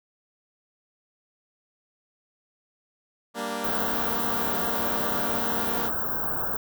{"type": "chord", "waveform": "10% pulse", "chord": "G minor", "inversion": "none", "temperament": "equal", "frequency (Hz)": [196, 233.1, 293.7], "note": ["G3", "Bb3", "D4"], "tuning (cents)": [0, 0, 0], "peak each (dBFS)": [-28, -23, -28], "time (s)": [3.34, 5.91], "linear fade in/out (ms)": 50}
{"type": "band-stop noise", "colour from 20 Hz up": "white", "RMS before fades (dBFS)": -28, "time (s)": [3.64, 6.57], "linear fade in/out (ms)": 5, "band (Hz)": [1600, 16000], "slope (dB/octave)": 96}
{"effects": []}